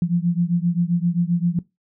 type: beating tone pair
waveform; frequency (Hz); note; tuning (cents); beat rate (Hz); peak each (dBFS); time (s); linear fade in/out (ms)
sine; 170 / 177.6; F3 / F3; -46 / +29; 7.6; -20; 0.02-1.59; 2
effects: noise-tail reverb RT60 0.2 s tail -20 dB re dry